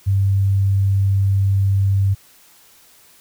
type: tone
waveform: sine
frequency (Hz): 98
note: G2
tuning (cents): 0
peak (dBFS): -13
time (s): 0.06-2.15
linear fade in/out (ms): 20
effects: white hiss -50 dBFS RMS until 3.2 s